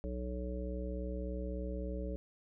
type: harmonic tone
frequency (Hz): 61.74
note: B1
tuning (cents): 0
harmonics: 1 / 3 / 5 / 7 / 9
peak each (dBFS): -38 / -44 / -46 / -46 / -45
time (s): 0.04-2.16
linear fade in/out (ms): 0
effects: none